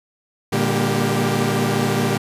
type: tone cluster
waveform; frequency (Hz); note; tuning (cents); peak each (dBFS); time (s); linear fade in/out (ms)
sawtooth; 115.6 / 147.7 / 201.8 / 236.2 / 389.6; A#2 / D3 / G#3 / A#3 / G4; -14 / +10 / -49 / +23 / -11; -20; 0.52-2.18; 10
effects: resampled to 32000 Hz